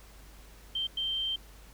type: tone bursts at uneven times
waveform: sine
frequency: 3136 Hz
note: G7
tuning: in tune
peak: -29 dBFS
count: 2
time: 0.75-0.87 / 0.97-1.36 s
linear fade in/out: 5 ms
effects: added 50 Hz sine -51 dBFS peak until 1.73 s + pink hiss -56 dBFS RMS until 1.73 s